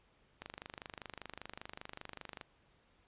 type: click train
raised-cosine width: 0.3 ms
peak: -28 dBFS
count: 51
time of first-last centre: 0.42-2.412 s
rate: 25.1 Hz
effects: pink hiss -70 dBFS RMS until 3.07 s + resampled to 8000 Hz